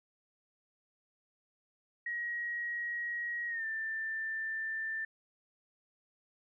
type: tone with pitch glide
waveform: sine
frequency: 1897 to 1780.2 Hz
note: A#6 to A6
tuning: +30 to +20 cents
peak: -34 dBFS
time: 2.06-5.05 s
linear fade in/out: 5 ms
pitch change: -110 cents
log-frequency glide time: 3.48-3.65 s
effects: none